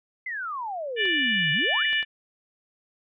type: exponential two-way sweep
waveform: sine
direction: down then up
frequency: 2100 to 141.5 to 2100 Hz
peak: -29 dBFS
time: 0.26-1.86 s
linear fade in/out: 5 ms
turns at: 1.52 s
type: harmonic tone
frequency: 587.3 Hz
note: D5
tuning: in tune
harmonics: 3 / 4 / 5 / 6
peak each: -24 / -29 / -26 / -37 dBFS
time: 0.96-2.05 s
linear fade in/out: 50 ms
type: clicks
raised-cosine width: 0.3 ms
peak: -24 dBFS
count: 3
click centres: 1.055 / 1.93 / 2.028 s
effects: none